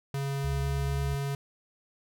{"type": "tone with pitch glide", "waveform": "square", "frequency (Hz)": [138.59, 139.47], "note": ["C#3", "C#3"], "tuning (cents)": [0, 11], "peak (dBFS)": -30, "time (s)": [0.14, 1.35], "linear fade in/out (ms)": 2, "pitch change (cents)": 11, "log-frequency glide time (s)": [0.63, 1.09]}
{"type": "tone with vibrato", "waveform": "sine", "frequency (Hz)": 70.4, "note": "C#2", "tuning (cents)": 27, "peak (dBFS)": -30, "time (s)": [0.44, 1.15], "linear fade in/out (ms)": 5, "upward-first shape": "sine", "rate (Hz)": 17, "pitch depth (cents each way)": 29}
{"effects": []}